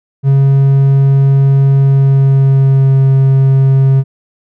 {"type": "tone with pitch glide", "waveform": "triangle", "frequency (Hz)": [137.1, 134.74], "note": ["C#3", "C#3"], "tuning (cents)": [-19, -49], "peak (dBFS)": -3, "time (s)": [0.23, 4.04], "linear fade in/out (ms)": 50, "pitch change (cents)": -30, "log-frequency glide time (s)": [1.78, 3.04], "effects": []}